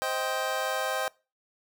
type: chord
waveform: 25% pulse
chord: C minor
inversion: none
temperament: just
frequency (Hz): 523.3 / 627.9 / 784.9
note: C5 / Eb5 / G5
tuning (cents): 0 / +16 / +2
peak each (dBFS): -29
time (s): 0.02-1.08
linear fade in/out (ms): 0
effects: noise-tail reverb RT60 0.3 s tail -23 dB re dry